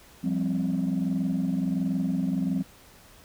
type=chord; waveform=sine; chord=F suspended second; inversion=none; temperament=equal; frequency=174.61 / 196 / 261.6 Hz; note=F3 / G3 / C4; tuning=0 / 0 / 0 cents; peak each=-27 dBFS; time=0.23-2.63 s; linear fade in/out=20 ms; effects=tanh soft clip ceiling -19 dBFS + pink hiss -53 dBFS RMS until 3.24 s